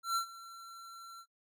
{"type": "tone with ADSR envelope", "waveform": "square", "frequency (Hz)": 1356, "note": "E6", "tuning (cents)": 49, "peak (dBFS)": -29, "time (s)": [0.03, 1.26], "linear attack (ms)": 130, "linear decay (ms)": 96, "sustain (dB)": -19, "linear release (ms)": 65, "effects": ["noise-tail reverb RT60 0.1 s tail -18 dB re dry"]}